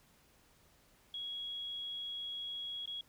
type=tone with dropouts; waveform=sine; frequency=3322 Hz; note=G#7; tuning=in tune; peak=-39 dBFS; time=1.14-3.01 s; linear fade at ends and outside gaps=2 ms; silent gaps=2.858-2.875 s; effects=pink hiss -67 dBFS RMS until 3.08 s